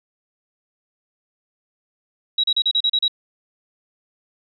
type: tone bursts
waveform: sine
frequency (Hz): 3860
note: B7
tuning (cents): -40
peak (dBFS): -15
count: 8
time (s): 2.38-3.081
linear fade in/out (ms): 5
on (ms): 57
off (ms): 35
effects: none